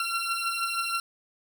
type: beating tone pair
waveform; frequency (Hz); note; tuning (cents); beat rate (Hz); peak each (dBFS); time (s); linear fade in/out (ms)
20% pulse; 1361 / 1367.3; F6 / F6; -45 / -37; 6.3; -27 / -24; 0-1; 2
effects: none